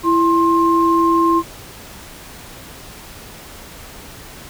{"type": "tone pair together", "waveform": "sine", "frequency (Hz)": [333.2, 1058], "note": ["E4", "C6"], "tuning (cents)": [19, 19], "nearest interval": "octave + minor sixth", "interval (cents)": 2000, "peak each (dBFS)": -14, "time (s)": [0.03, 1.43], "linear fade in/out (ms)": 50, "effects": ["pink hiss -37 dBFS RMS until 4.49 s"]}